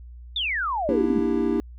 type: exponential sweep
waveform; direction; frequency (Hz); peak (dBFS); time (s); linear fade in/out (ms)
sine; down; 3700 to 199.3; -23; 0.36-1.19; 2
type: chord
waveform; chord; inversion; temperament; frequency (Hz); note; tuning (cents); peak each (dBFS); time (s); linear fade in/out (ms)
triangle; E half-diminished seventh; second; just; 237.3 / 296.7 / 329.6 / 395.6; Bb3 / D4 / E4 / G4; +31 / +18 / 0 / +16; -24; 0.89-1.6; 0
effects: added 60 Hz sine -39 dBFS peak until 1.78 s